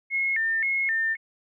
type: tone with vibrato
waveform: sine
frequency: 1975.5 Hz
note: B6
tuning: in tune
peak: -22 dBFS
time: 0.1-1.17 s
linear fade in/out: 50 ms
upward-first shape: square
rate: 1.9 Hz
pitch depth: 160 cents each way
effects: none